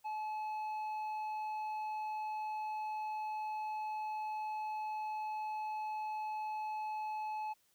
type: tone with tanh clipping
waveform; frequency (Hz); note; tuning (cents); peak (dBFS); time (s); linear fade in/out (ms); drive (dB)
sine; 859; A5; -42; -38; 0.04-7.54; 20; 6
effects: white hiss -73 dBFS RMS until 7.74 s